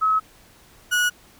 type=tone pair in turn; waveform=sine / 35% pulse; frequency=1285 / 1460.1 Hz; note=E6 / F#6; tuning=-45 / -23 cents; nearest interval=major second; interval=222 cents; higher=second; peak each=-16 dBFS; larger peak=neither; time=0.01-0.2 / 0.91-1.1 s; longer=neither; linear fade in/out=20 ms; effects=pink hiss -52 dBFS RMS until 1.39 s